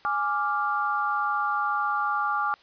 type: chord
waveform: sine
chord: D diminished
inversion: second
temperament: equal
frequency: 830.6 / 1174.7 / 1396.9 Hz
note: Ab5 / D6 / F6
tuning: 0 / 0 / 0 cents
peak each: -29 / -26 / -29 dBFS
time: 0.05-2.54 s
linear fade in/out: 0 ms
effects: white hiss -56 dBFS RMS until 2.62 s + resampled to 11025 Hz